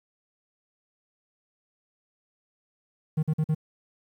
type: tone bursts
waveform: triangle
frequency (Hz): 155.56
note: D#3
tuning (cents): 0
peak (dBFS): -19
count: 4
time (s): 3.17-3.548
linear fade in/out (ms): 10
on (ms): 60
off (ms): 46
effects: 10-bit